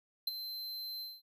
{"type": "tone with ADSR envelope", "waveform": "square", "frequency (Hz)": 4100, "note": "C8", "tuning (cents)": -36, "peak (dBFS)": -29, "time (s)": [0.27, 1.22], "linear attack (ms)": 5, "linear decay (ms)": 21, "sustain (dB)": -11, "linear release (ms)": 210, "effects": []}